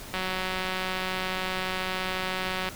click train, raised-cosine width 0.3 ms, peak -14 dBFS, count 475, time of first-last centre 0.14-2.688 s, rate 186 Hz, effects pink hiss -42 dBFS RMS until 2.75 s

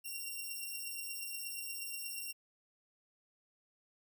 5% pulse beating tone pair, 2749 / 2757.4 Hz, F7 / F7, -28 / -23 cents, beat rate 8.4 Hz, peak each -36 / -33 dBFS, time 0.04-2.33 s, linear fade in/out 20 ms, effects none

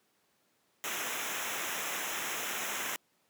pink noise with comb filter, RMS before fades -36 dBFS, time 0.84-2.96 s, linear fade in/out 0 ms, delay 0.22 ms, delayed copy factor -0.8, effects pink hiss -72 dBFS RMS until 3.29 s + high-pass 200 Hz 12 dB/octave

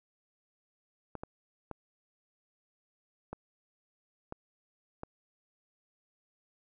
clicks, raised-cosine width 1 ms, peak -25 dBFS, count 6, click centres 1.153 / 1.235 / 1.713 / 3.33 / 4.324 / 5.034 s, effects none

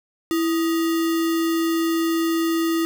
sine tone with sample-and-hold, 330.1 Hz, E4, 2 cents sharp, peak -18 dBFS, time 0.31-2.85 s, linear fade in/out 0 ms, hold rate 1575 Hz, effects none

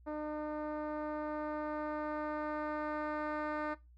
10% pulse tone with low-pass filter sweep, 302.6 Hz, D#4, 48 cents flat, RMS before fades -38 dBFS, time 0.06-3.75 s, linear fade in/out 20 ms, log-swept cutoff 730 to 1600 Hz, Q 0.8, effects noise-tail reverb RT60 0.2 s tail -17 dB re dry + added 60 Hz sine -57 dBFS peak until 3.97 s

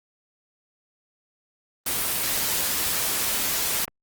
white noise, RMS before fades -25 dBFS, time 1.86-3.85 s, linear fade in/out 5 ms
click, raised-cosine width 0.5 ms, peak -21 dBFS, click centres 3.88 s
effects Opus 24 kbps

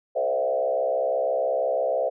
sine tone with frequency modulation, 587.3 Hz, D5, in tune, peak -21 dBFS, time 0.15-2.1 s, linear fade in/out 20 ms, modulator 66 Hz, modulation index 1.7, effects none

